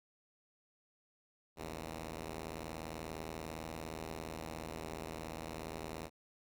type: tone pair together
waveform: 5% pulse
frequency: 57.19 / 80.3 Hz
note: A#1 / E2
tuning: -32 / -45 cents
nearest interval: tritone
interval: 587 cents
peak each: -38 / -32 dBFS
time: 1.56-6.1 s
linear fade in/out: 50 ms
effects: none